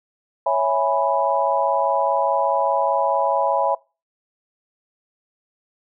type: chord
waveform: sine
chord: C# minor seventh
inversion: none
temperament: equal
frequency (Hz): 554.4 / 659.3 / 830.6 / 987.8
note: C#5 / E5 / G#5 / B5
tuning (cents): 0 / 0 / 0 / 0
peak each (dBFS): -22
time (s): 0.46-3.75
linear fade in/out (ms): 5
effects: noise-tail reverb RT60 0.3 s tail -23 dB re dry